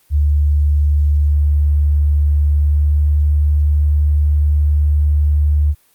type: tone with pitch glide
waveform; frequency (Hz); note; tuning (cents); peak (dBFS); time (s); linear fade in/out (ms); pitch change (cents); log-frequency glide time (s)
sine; 73.42 to 74.02; D2 to D2; 0 to +14; -10; 0.1-5.75; 50; +14; 2.56-3.03
effects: white hiss -55 dBFS RMS until 5.94 s + Opus 32 kbps